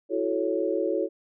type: chord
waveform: sine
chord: F# minor seventh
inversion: third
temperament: equal with one note detuned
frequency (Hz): 329.6 / 370 / 436.2 / 554.4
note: E4 / F#4 / A4 / C#5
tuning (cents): 0 / 0 / -15 / 0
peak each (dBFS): -29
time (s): 0.09-1.09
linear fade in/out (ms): 50
effects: none